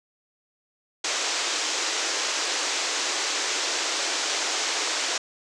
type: band-pass noise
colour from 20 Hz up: white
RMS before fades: -27 dBFS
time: 1.04-5.18 s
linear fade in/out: 5 ms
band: 300 to 7300 Hz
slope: 48 dB/octave
effects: none